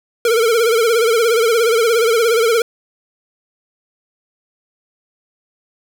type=tone with vibrato; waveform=square; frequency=458.2 Hz; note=A#4; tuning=30 cents flat; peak=-12 dBFS; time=0.25-2.62 s; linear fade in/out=2 ms; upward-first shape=sine; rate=17 Hz; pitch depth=85 cents each way; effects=none